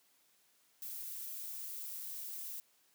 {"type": "noise", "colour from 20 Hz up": "violet", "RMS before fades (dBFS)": -44, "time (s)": [0.82, 2.6], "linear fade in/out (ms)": 0, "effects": ["white hiss -71 dBFS RMS until 2.94 s", "high-pass 150 Hz 12 dB/octave"]}